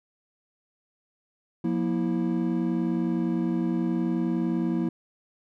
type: tone cluster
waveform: triangle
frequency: 177.2 / 236.6 / 327.5 Hz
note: F3 / A#3 / E4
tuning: +25 / +26 / -11 cents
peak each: -26 / -26 / -26 dBFS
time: 1.64-4.89 s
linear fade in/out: 5 ms
effects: none